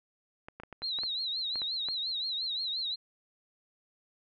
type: clicks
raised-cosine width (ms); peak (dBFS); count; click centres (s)
0.5; -28; 10; 0.485 / 0.6 / 0.635 / 0.727 / 0.82 / 0.988 / 1.035 / 1.557 / 1.618 / 1.886
type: tone with vibrato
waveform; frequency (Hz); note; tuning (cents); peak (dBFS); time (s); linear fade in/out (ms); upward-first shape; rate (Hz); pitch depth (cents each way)
sine; 3986; B7; +15; -31; 0.82-2.96; 20; triangle; 5.7; 140
effects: none